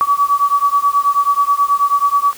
sine beating tone pair, 1137 / 1146.3 Hz, C#6 / D6, +44 / -42 cents, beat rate 9.3 Hz, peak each -14 dBFS, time 0.01-2.33 s, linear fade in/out 0 ms, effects white hiss -37 dBFS RMS until 2.37 s

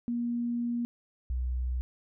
sine tone pair in turn, 238 / 62.42 Hz, A#3 / B1, +36 / +19 cents, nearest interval octave + major seventh, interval 2317 cents, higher first, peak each -28 dBFS, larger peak neither, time 0.08-0.85 / 1.3-1.81 s, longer first, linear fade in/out 0 ms, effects none

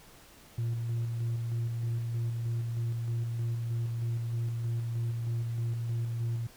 sine tone with tremolo, 116.54 Hz, A#2, in tune, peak -26 dBFS, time 0.58-6.47 s, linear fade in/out 5 ms, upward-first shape square, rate 3.2 Hz, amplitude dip 35%, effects tanh soft clip ceiling -27 dBFS + pink hiss -55 dBFS RMS until 6.56 s

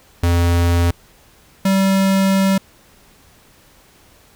square tone pair in turn, 86.1 / 193.29 Hz, F2 / G3, -24 / -24 cents, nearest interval octave + major second, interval 1400 cents, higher second, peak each -13 dBFS, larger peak neither, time 0.23-0.91 / 1.65-2.58 s, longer second, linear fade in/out 5 ms, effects pink hiss -50 dBFS RMS until 4.35 s

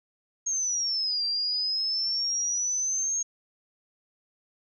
sine exponential two-way sweep, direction down then up, 6540 to 4699 to 6540 Hz, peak -25 dBFS, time 0.46-3.23 s, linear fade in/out 10 ms, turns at 1.25 s, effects none

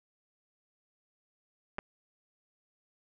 clicks, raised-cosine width 0.5 ms, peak -21 dBFS, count 2, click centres 1.784 / 1.789 s, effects none

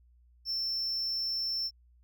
triangle tone, 5370 Hz, E8, 31 cents sharp, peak -29 dBFS, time 0.45-1.71 s, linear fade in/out 50 ms, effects added 60 Hz sine -59 dBFS peak until 2.03 s

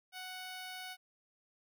10% pulse tone, 741 Hz, F#5, 2 cents sharp, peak -35 dBFS, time 0.12-0.97 s, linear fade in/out 50 ms, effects none

